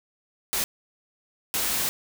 white noise bursts at uneven times, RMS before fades -26 dBFS, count 2, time 0.53-0.64 / 1.54-1.89 s, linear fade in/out 0 ms, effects none

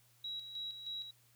sine tone with tremolo, 3874 Hz, B7, 34 cents flat, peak -39 dBFS, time 0.24-1.11 s, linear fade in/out 5 ms, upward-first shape square, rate 3.2 Hz, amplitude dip 55%, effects added 119 Hz sine -70 dBFS peak until 1.35 s + white hiss -69 dBFS RMS until 1.35 s

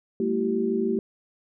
sine tone cluster, 200.5 / 227.5 / 331.3 / 383.2 Hz, G3 / A#3 / E4 / G4, +39 / -42 / +9 / -39 cents, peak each -33 / -26 / -31 / -25 dBFS, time 0.2-0.99 s, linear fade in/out 2 ms, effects none

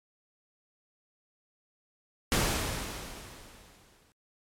pink noise with exponential decay, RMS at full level -25 dBFS, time 2.32-4.12 s, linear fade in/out 0 ms, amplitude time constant 390 ms, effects low-pass 12000 Hz 12 dB/octave + MP3 96 kbps

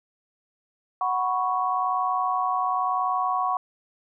sine chord, F# suspended fourth, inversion none, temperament equal, 740 / 987.8 / 1108.7 Hz, F#5 / B5 / C#6, 0 / 0 / 0 cents, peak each -26 / -29 / -25 dBFS, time 1.01-3.57 s, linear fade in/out 2 ms, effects none

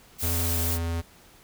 blue noise, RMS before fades -29 dBFS, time 0.18-0.79 s, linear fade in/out 50 ms
square tone with pitch glide, 84.3 to 83.77 Hz, E2 to E2, +39 to +28 cents, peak -27 dBFS, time 0.22-1.02 s, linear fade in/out 20 ms, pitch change -11 cents, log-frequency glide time 0.39-0.68 s
effects pink hiss -54 dBFS RMS until 1.43 s

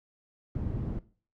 white low-pass noise, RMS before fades -33 dBFS, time 0.55-0.99 s, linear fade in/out 2 ms, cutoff 140 Hz, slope 12 dB/octave, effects noise-tail reverb RT60 0.4 s tail -18 dB re dry

